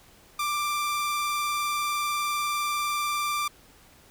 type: tone with vibrato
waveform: sawtooth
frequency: 1181 Hz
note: D6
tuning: 9 cents sharp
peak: -22 dBFS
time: 0.39-3.48 s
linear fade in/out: 5 ms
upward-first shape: sine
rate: 20 Hz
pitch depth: 23 cents each way
effects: pink hiss -55 dBFS RMS until 4.1 s